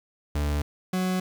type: tone pair in turn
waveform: 40% pulse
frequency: 73.3 / 184.7 Hz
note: D2 / F#3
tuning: -3 / -3 cents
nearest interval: octave + major third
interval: 1600 cents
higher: second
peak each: -23 dBFS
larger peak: neither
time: 0.35-0.62 / 0.93-1.2 s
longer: neither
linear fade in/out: 5 ms
effects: 9-bit